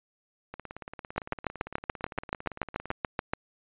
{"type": "two click trains", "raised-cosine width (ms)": 0.5, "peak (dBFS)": [-12, -24], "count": [16, 43], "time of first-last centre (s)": [[1.18, 3.335], [0.54, 2.913]], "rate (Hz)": [6.96, 17.7], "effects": ["resampled to 8000 Hz"]}